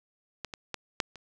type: clicks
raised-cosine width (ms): 0.2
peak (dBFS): -18 / -21 / -16 / -8 / -28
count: 5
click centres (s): 0.447 / 0.538 / 0.743 / 1.002 / 1.157
effects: none